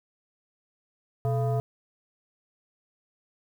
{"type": "tone with frequency modulation", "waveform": "sine", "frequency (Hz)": 124.8, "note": "B2", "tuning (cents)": 19, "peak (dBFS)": -23, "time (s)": [1.25, 1.6], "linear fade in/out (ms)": 0, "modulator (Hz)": 559, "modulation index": 0.8, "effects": ["9-bit"]}